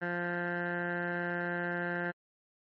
15% pulse tone with low-pass filter, 174.61 Hz, F3, in tune, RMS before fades -34 dBFS, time 0.01-2.12 s, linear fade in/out 20 ms, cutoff 1600 Hz, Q 5.1, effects MP3 32 kbps

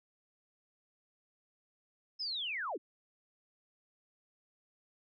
sine linear sweep, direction down, 5274 to 217.5 Hz, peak -35 dBFS, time 2.19-2.78 s, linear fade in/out 20 ms, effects none

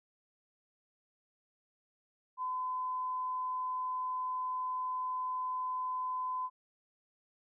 sine tone, 1016 Hz, B5, 49 cents sharp, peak -33 dBFS, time 2.37-6.5 s, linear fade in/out 50 ms, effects none

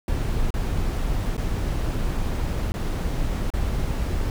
brown noise with dropouts, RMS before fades -24 dBFS, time 0.08-4.3 s, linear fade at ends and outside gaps 1 ms, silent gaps 0.505-0.54 / 1.368-1.378 / 2.72-2.74 / 3.503-3.537 s, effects none

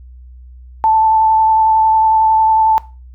sine tone with vibrato, 880 Hz, A5, in tune, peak -8 dBFS, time 0.84-2.78 s, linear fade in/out 0 ms, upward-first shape triangle, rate 11 Hz, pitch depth 14 cents each way, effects noise-tail reverb RT60 0.3 s tail -18 dB re dry + added 62 Hz sine -34 dBFS peak until 3.14 s

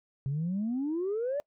sine exponential sweep, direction up, 131.4 to 597 Hz, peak -27 dBFS, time 0.26-1.4 s, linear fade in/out 0 ms, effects noise-tail reverb RT60 0.1 s tail -25 dB re dry + tanh soft clip ceiling -25 dBFS

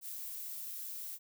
violet noise, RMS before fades -43 dBFS, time 0.01-1.19 s, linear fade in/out 50 ms, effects none

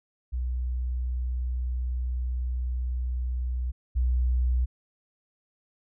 sine tone pair in turn, 62 / 62 Hz, B1 / B1, +7 / +7 cents, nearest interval unison, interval 0 cents, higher neither, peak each -26 / -21 dBFS, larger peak second, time 0.32-3.72 / 3.95-4.66 s, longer first, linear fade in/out 20 ms, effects none

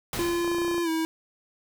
pink noise with exponential decay, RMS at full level -29 dBFS, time 0.13-0.82 s, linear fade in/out 1 ms, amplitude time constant 150 ms
square tone with pitch glide, 344 to 322.8 Hz, F4 to E4, -26 to -36 cents, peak -25 dBFS, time 0.19-1.05 s, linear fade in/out 0 ms, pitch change -110 cents, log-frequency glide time 0.83-0.89 s
clicks, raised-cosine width 1 ms, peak -23 dBFS, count 11, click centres 0.446 / 0.478 / 0.516 / 0.547 / 0.584 / 0.618 / 0.648 / 0.681 / 0.713 / 0.744 / 0.781 s
effects none

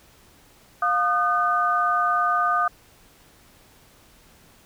sine tone cluster, 706 / 1223 / 1514 Hz, F5 / D#6 / F#6, +19 / -30 / +39 cents, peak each -25 / -20 / -27 dBFS, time 0.82-2.68 s, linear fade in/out 5 ms, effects pink hiss -54 dBFS RMS until 4.65 s

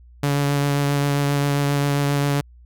sawtooth tone with vibrato, 142.5 Hz, C#3, 48 cents sharp, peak -14 dBFS, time 0.23-2.41 s, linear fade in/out 5 ms, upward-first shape triangle, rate 7.5 Hz, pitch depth 16 cents each way, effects added 60 Hz sine -44 dBFS peak until 2.65 s

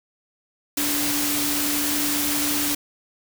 sine tone in noise, 292.1 Hz, D4, 9 cents flat, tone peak -27 dBFS, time 0.77-2.75 s, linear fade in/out 5 ms, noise white, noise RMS -24 dBFS, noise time 0.77-2.75 s, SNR -6 dB, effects none

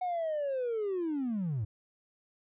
triangle linear sweep, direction down, 740 to 97 Hz, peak -27 dBFS, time 0.01-1.65 s, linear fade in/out 10 ms, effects tanh soft clip ceiling -26 dBFS + resampled to 8000 Hz

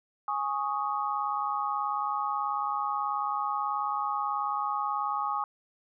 sine chord, Ab suspended fourth, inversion none, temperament just, 830.6 / 1107.5 / 1245.9 Hz, Ab5 / Db6 / Eb6, 0 / -2 / +2 cents, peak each -32 dBFS, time 0.28-5.44 s, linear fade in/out 2 ms, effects none

